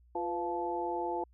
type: harmonic tone with a mistuned harmonic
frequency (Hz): 174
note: F3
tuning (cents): -6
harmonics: 2 / 3 / 4 / 5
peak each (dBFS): -36 / -40 / -39 / -35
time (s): 0.15-1.24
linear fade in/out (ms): 5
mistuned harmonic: 3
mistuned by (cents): -81
effects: added 60 Hz sine -59 dBFS peak until 1.33 s